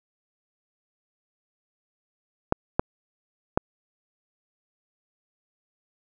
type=clicks; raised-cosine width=1 ms; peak=-5 dBFS; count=3; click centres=2.524 / 2.795 / 3.575 s; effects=none